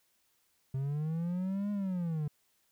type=linear two-way sweep; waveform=triangle; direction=up then down; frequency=130.81 to 207.6 to 144.9 Hz; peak=-29 dBFS; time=0.74-2.28 s; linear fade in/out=5 ms; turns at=1.71 s; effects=white hiss -73 dBFS RMS until 2.71 s